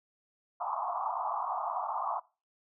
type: band-pass noise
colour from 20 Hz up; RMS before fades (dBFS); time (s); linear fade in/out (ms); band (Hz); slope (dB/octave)
white; -34; 0.6-2.2; 10; 670 to 1200; 96
effects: noise-tail reverb RT60 0.3 s tail -21 dB re dry